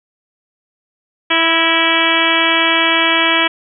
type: harmonic tone with a mistuned harmonic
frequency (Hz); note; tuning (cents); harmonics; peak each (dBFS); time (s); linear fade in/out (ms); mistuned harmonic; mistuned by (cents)
329.6; E4; 0; 1 / 2 / 3 / 4 / 5 / 6 / 7 / 8 / 9 / 10; -21 / -22 / -20 / -21 / -20 / -21 / -17 / -22 / -20 / -19; 1.3-3.48; 10; 6; -39
effects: none